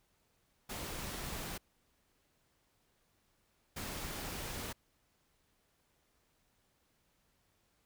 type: noise bursts at uneven times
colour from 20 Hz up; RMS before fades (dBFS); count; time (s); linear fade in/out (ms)
pink; -42; 2; 0.69-1.58 / 3.76-4.73; 10
effects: pink hiss -75 dBFS RMS until 7.85 s